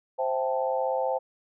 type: chord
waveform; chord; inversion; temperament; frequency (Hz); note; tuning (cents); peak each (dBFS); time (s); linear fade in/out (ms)
sine; A minor seventh; first; equal; 523.3 / 659.3 / 784 / 880; C5 / E5 / G5 / A5; 0 / 0 / 0 / 0; -27 / -32 / -31 / -32; 0.18-1.19; 20
effects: none